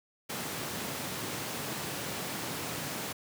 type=high-pass noise; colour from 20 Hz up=pink; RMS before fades=-37 dBFS; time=0.29-3.13 s; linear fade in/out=10 ms; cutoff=110 Hz; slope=24 dB/octave; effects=none